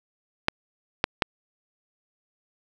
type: clicks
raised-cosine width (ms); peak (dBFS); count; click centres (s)
0.3; -3; 3; 0.484 / 1.041 / 1.222
effects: none